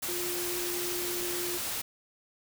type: tone in noise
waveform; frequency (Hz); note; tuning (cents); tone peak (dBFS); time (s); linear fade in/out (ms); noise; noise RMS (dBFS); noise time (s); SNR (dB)
sine; 352.5; F4; +16; -35; 0.08-1.58; 10; white; -34; 0.02-1.82; -4
effects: none